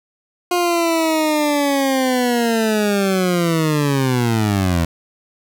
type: linear sweep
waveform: 20% pulse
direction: down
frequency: 356.6 to 80.9 Hz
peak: -10 dBFS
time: 0.51-4.85 s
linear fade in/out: 5 ms
effects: none